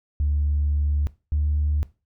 sine tone pair in turn, 73.1 / 74.29 Hz, D2 / D2, -7 / +20 cents, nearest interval unison, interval 27 cents, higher second, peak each -18 dBFS, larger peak neither, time 0.2-1.07 / 1.32-1.83 s, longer first, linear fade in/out 0 ms, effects noise-tail reverb RT60 0.3 s tail -19 dB re dry + tanh soft clip ceiling -15 dBFS

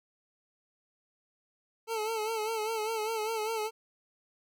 25% pulse tone with vibrato, 440 Hz, A4, in tune, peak -27 dBFS, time 1.87-3.71 s, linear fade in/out 50 ms, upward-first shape sine, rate 5 Hz, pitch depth 64 cents each way, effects none

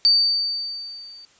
sine tone with level ramp, 4601 Hz, D8, 36 cents flat, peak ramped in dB -11 to -41 dBFS, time 0.05-1.25 s, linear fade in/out 0 ms, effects white hiss -56 dBFS RMS until 1.39 s + resampled to 16000 Hz

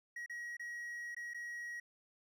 triangle tone with dropouts, 1903 Hz, A#6, 35 cents sharp, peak -40 dBFS, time 0.16-1.8 s, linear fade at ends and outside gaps 5 ms, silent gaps 0.262-0.296 / 0.569-0.595 / 1.148-1.165 / 1.336-1.344 s, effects none

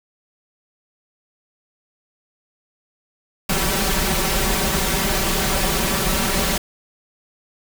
pink noise with comb filter, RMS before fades -20 dBFS, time 3.49-6.58 s, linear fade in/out 5 ms, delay 5.2 ms, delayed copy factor +0.95, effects none

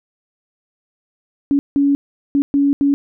sine tone bursts at uneven times, 281.8 Hz, C#4, 29 cents sharp, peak -11 dBFS, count 5, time 1.51-1.59 / 1.76-1.95 / 2.35-2.42 / 2.54-2.73 / 2.81-2.94 s, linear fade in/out 0 ms, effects none

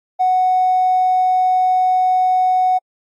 triangle tone with tanh clipping, 740 Hz, F#5, in tune, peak -11 dBFS, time 0.19-2.79 s, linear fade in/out 20 ms, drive 1 dB, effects AAC 64 kbps

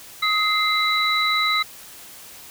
sine tone cluster, 1262 / 2083 / 3938 Hz, D#6 / C7 / B7, +24 / -8 / -6 cents, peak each -22 dBFS, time 0.22-1.63 s, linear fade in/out 10 ms, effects white hiss -42 dBFS RMS until 2.5 s

